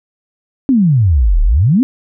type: exponential two-way sweep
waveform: sine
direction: down then up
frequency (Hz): 281 to 34.69 to 281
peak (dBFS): -7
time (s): 0.69-1.83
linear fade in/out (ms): 0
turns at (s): 1.42
effects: none